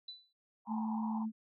sine tone with exponential decay, 3984 Hz, B7, 14 cents sharp, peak -40 dBFS, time 0.08-0.33 s, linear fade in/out 5 ms, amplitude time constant 53 ms
white band-pass noise, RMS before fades -43 dBFS, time 0.65-1.26 s, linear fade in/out 50 ms, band 790 to 1000 Hz, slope 96 dB/octave
sine tone, 220 Hz, A3, in tune, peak -33 dBFS, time 0.67-1.32 s, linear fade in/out 50 ms
effects MP3 64 kbps

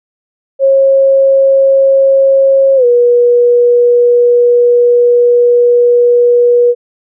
sine tone with pitch glide, 542 to 482.9 Hz, C#5 to B4, -39 to -39 cents, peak -4 dBFS, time 0.59-6.75 s, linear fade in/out 50 ms, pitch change -200 cents, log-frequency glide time 2.76-2.85 s, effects none

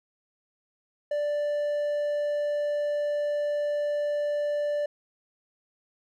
triangle tone, 587.3 Hz, D5, in tune, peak -23 dBFS, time 1.11-4.86 s, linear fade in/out 5 ms, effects none

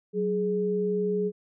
sine tone pair together, 186.5 / 418.3 Hz, F#3 / G#4, +14 / +12 cents, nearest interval octave + major second, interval 1398 cents, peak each -29 / -25 dBFS, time 0.13-1.32 s, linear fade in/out 50 ms, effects none

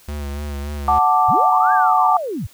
square tone with vibrato, 72.1 Hz, D2, 31 cents flat, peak -25 dBFS, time 0.08-0.99 s, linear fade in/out 5 ms, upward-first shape sine, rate 3.5 Hz, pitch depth 44 cents each way
sine chord, D major, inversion first, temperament equal, 740 / 880 / 1174.7 Hz, F#5 / A5 / D6, 0 / 0 / 0 cents, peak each -16 / -17 / -16 dBFS, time 0.88-2.17 s, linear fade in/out 2 ms
sine linear two-way sweep, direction up then down, 65 to 1661.2 to 65 Hz, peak -22 dBFS, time 1.28-2.47 s, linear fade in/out 10 ms, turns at 1.73 s
effects white hiss -49 dBFS RMS until 2.53 s

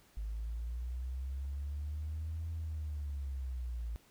sine linear two-way sweep, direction up then down, 51.91 to 82.41 to 55.7 Hz, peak -35 dBFS, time 0.17-3.96 s, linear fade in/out 0 ms, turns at 2.5 s, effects tanh soft clip ceiling -32 dBFS + pink hiss -65 dBFS RMS until 4.1 s

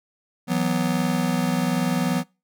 square chord, E suspended second, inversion none, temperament just, 164.81 / 185.42 / 247.2 Hz, E3 / F#3 / B3, 0 / +4 / +2 cents, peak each -27 / -25 / -25 dBFS, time 0.47-2.24 s, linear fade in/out 50 ms, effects noise-tail reverb RT60 0.3 s tail -25 dB re dry

